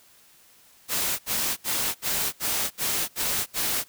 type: noise bursts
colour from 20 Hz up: white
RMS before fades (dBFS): -26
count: 8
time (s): 0.88-3.843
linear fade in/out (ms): 50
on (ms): 310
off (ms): 69
effects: white hiss -56 dBFS RMS until 3.88 s